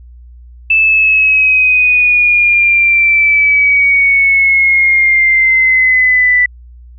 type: exponential sweep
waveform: sine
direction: down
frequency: 2638 to 1975.5 Hz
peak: -6 dBFS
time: 0.7-6.46 s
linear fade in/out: 5 ms
effects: added 60 Hz sine -33 dBFS peak until 6.98 s